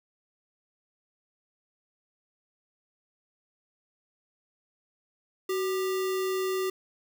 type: tone with sample-and-hold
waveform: sine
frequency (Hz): 376.2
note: F#4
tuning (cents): +29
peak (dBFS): -26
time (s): 5.49-6.7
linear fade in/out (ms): 5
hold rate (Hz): 1575
effects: none